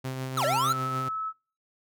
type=tone with tremolo; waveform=sawtooth; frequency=130.81 Hz; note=C3; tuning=in tune; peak=-26 dBFS; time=0.04-1.09 s; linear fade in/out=10 ms; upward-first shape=triangle; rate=6.7 Hz; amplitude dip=35%
type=linear two-way sweep; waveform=square; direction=down then up; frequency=1396.9 to 539 to 1396.9 Hz; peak=-25 dBFS; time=0.37-0.73 s; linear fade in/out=5 ms; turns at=0.45 s
type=tone with pitch glide; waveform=sine; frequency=1343 to 1299.5 Hz; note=E6 to E6; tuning=+32 to -25 cents; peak=-29 dBFS; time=0.4-1.33 s; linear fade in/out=50 ms; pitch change=-57 cents; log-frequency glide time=0.69-0.77 s
effects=noise-tail reverb RT60 0.5 s tail -26 dB re dry